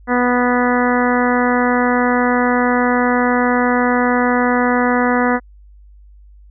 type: harmonic tone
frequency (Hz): 246.2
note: B3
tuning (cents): -5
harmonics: 1 / 2 / 3 / 4 / 5 / 6 / 7 / 8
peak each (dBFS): -16 / -19 / -21 / -22 / -23 / -24 / -24 / -25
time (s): 0.07-5.4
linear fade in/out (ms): 50
effects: added 50 Hz sine -40 dBFS peak until 6.5 s